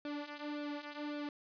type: tone with flanger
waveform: sawtooth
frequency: 293.7 Hz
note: D4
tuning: in tune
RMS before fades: -42 dBFS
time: 0.05-1.29 s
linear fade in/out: 2 ms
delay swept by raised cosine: 0.99 to 3.69 ms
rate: 1.8 Hz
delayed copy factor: -0.75
effects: resampled to 11025 Hz + 12-bit